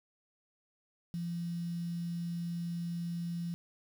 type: tone with quantisation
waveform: sine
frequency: 171.2 Hz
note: F3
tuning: 34 cents flat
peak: -34 dBFS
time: 1.14-3.54 s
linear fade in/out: 0 ms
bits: 9
effects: none